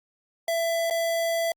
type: tone with dropouts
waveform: square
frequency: 667 Hz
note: E5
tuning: 20 cents sharp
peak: -24 dBFS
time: 0.48-1.52 s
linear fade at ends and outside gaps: 2 ms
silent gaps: 0.9-0.908 s
effects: Opus 48 kbps

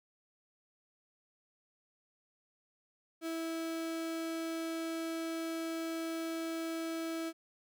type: tone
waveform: 35% pulse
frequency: 327.3 Hz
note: E4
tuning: 12 cents flat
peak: -34 dBFS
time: 3.21-7.33 s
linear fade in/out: 50 ms
effects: none

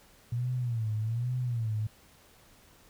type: tone with vibrato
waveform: sine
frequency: 116.6 Hz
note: A#2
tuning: 1 cent sharp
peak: -28 dBFS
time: 0.32-1.87 s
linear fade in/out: 5 ms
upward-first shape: sine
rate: 1.2 Hz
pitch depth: 140 cents each way
effects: pink hiss -59 dBFS RMS until 2.89 s

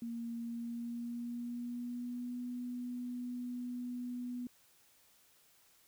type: tone with pitch glide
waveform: sine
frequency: 233.1 to 245.8 Hz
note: A#3 to B3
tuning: 0 to -8 cents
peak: -38 dBFS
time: 0.02-4.47 s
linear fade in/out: 2 ms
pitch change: +92 cents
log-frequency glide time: 0.41-2.4 s
effects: white hiss -67 dBFS RMS until 5.87 s

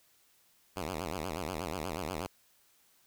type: tone with vibrato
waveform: 5% pulse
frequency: 84.7 Hz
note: E2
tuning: 48 cents sharp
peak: -24 dBFS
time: 0.76-2.27 s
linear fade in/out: 5 ms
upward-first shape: sine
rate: 8.3 Hz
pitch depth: 230 cents each way
effects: white hiss -67 dBFS RMS until 3.06 s

